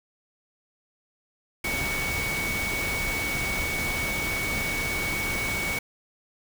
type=tone in noise; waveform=sine; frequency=2236 Hz; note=C#7; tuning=14 cents sharp; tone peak=-28 dBFS; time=1.64-5.79 s; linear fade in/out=5 ms; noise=pink; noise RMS=-31 dBFS; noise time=1.64-5.79 s; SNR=0 dB; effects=none